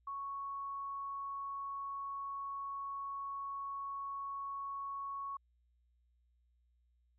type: tone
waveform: sine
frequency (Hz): 1108.7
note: C#6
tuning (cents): 0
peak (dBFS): -39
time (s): 0.07-5.37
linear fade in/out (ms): 5
effects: added 60 Hz sine -70 dBFS peak until 7.18 s